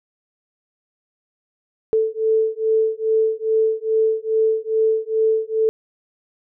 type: beating tone pair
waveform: sine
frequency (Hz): 440 / 442.4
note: A4 / A4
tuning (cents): 0 / +9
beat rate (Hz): 2.4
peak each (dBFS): -19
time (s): 1.93-5.69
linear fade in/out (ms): 0
effects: none